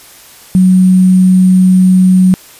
sine tone with sample-and-hold, 185 Hz, F#3, in tune, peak -3 dBFS, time 0.55-2.34 s, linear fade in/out 0 ms, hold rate 8820 Hz, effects white hiss -37 dBFS RMS until 2.59 s + resampled to 32000 Hz

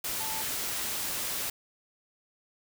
sine tone in noise, 880 Hz, A5, in tune, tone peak -38 dBFS, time 0.2-0.42 s, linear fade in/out 5 ms, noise white, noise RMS -33 dBFS, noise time 0.04-1.5 s, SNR -8 dB, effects none

